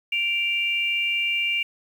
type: tone pair together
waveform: sine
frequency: 2349 / 2794 Hz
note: D7 / F7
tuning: 0 / 0 cents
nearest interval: minor third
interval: 300 cents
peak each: -24 / -24 dBFS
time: 0.12-1.63 s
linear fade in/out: 5 ms
effects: 8-bit